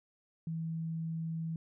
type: tone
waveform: sine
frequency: 162.9 Hz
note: E3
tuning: 20 cents flat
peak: -34 dBFS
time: 0.47-1.56 s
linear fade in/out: 2 ms
effects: none